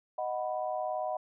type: chord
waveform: sine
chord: B major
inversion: first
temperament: equal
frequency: 622.3 / 740 / 987.8 Hz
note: D#5 / F#5 / B5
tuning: 0 / 0 / 0 cents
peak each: -34 / -34 / -40 dBFS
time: 0.18-1.17 s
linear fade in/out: 5 ms
effects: none